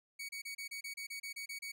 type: tone bursts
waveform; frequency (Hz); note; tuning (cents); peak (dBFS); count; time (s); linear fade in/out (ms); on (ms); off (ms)
sawtooth; 2244; C#7; +21; -38; 12; 0.19-1.72; 10; 100; 30
effects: none